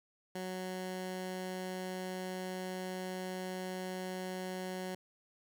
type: tone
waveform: 15% pulse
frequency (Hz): 185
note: F#3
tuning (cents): 0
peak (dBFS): -32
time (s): 0.35-4.95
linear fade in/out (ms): 5
effects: none